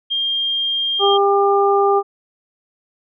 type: tone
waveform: sine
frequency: 3207 Hz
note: G7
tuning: 39 cents sharp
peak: -17 dBFS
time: 0.1-1.18 s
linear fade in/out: 20 ms
type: harmonic tone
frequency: 399.4 Hz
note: G4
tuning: 32 cents sharp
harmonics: 1 / 2 / 3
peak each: -14 / -17 / -19 dBFS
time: 0.99-2.03 s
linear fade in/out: 50 ms
effects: none